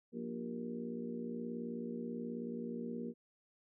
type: harmonic tone with a mistuned harmonic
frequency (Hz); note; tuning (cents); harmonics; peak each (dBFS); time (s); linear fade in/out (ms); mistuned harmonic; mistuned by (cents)
58.7; A#1; +13; 3 / 4 / 5 / 6 / 7 / 8; -49 / -41 / -54 / -51 / -48 / -47; 0.12-3.14; 50; 7; -77
effects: none